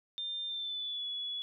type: tone with pitch glide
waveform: sine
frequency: 3600 to 3398 Hz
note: A7 to G#7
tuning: +39 to +39 cents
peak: -35 dBFS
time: 0.18-1.42 s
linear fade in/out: 0 ms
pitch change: -100 cents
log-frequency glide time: 0.48-1.06 s
effects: none